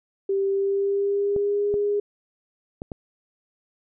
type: tone with pitch glide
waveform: sine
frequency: 392 to 410.3 Hz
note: G4 to G#4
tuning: 0 to -21 cents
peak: -20 dBFS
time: 0.29-2 s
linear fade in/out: 5 ms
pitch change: +79 cents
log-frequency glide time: 0.49-1.71 s
type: clicks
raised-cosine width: 2 ms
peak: -19 dBFS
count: 4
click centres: 1.363 / 1.741 / 2.819 / 2.918 s
effects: none